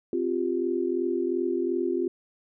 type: chord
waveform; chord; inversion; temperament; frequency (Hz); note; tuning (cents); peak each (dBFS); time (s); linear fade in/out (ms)
sine; C suspended fourth; none; equal; 261.6 / 349.2 / 392; C4 / F4 / G4; 0 / 0 / 0; -31 / -26 / -30; 0.13-2.08; 2
effects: none